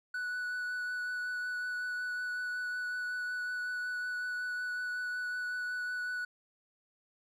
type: tone with vibrato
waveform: triangle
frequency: 1480 Hz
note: F#6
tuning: in tune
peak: -32 dBFS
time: 0.14-6.25 s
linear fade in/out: 5 ms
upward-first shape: triangle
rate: 5.4 Hz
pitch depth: 13 cents each way
effects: none